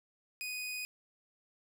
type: tone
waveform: sawtooth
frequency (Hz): 2489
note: D#7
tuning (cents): 0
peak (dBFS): -34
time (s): 0.41-0.85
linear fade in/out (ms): 0
effects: none